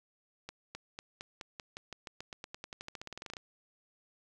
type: accelerating click train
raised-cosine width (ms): 0.2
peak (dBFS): -25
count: 27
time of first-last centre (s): 0.49-3.368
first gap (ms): 260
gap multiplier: 0.92
effects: none